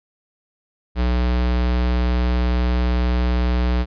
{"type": "tone", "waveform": "square", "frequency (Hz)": 61.1, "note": "B1", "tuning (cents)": -18, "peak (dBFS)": -17, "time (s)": [0.95, 3.86], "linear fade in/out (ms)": 50, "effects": ["resampled to 11025 Hz"]}